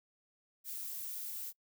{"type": "noise", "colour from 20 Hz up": "violet", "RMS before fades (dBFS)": -42, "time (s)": [0.64, 1.53], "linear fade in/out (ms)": 50, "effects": ["noise-tail reverb RT60 0.1 s tail -24 dB re dry"]}